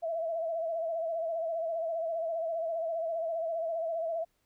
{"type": "tone with vibrato", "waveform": "sine", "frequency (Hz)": 659.3, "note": "E5", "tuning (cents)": 0, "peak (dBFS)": -30, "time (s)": [0.02, 4.25], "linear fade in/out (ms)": 20, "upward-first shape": "sine", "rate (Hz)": 15, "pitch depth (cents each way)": 57, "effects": ["pink hiss -75 dBFS RMS until 4.45 s"]}